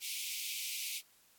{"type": "high-pass noise", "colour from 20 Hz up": "pink", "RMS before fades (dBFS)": -40, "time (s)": [0, 1.02], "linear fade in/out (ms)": 50, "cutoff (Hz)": 2200, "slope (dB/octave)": 96, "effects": ["white hiss -66 dBFS RMS until 1.38 s", "AAC 64 kbps"]}